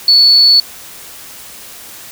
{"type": "tone", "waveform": "sine", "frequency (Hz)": 4435, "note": "C#8", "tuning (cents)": 0, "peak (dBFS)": -4, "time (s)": [0.08, 0.6], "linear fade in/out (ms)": 2, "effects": ["white hiss -33 dBFS RMS until 2.11 s"]}